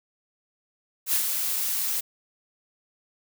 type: noise with ADSR envelope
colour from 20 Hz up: blue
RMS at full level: -22 dBFS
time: 1.06-2.01 s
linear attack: 73 ms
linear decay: 93 ms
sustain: -5 dB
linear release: 14 ms
effects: none